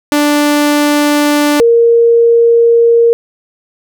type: tone pair in turn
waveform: sawtooth / sine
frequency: 293.7 / 466.2 Hz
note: D4 / A#4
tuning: 0 / 0 cents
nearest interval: minor sixth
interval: 800 cents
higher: second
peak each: -4 dBFS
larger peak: neither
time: 0.12-1.6 / 1.6-3.13 s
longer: second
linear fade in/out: 0 ms
effects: none